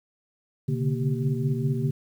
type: tone cluster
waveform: sine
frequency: 125.5 / 140.9 / 145.9 / 233.3 / 388.7 Hz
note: B2 / C#3 / D3 / A#3 / G4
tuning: +28 / +29 / -11 / +2 / -15 cents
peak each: -28 / -28 / -28 / -31 / -34 dBFS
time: 0.68-1.91 s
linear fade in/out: 10 ms
effects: 9-bit